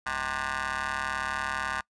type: ring-modulated tone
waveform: 15% pulse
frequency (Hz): 138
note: C#3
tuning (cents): -7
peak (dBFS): -20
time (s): 0.06-1.81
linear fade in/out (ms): 5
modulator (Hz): 1330
effects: noise-tail reverb RT60 0.1 s tail -24 dB re dry + resampled to 22050 Hz